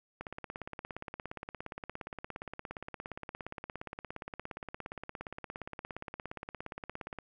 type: click train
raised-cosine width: 0.5 ms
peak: -25 dBFS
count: 121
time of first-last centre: 0.21-7.187 s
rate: 17.2 Hz
effects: none